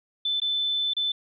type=tone with dropouts; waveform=sine; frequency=3520 Hz; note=A7; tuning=in tune; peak=-23 dBFS; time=0.25-1.12 s; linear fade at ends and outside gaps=5 ms; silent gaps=0.401-0.417 / 0.936-0.966 s; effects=none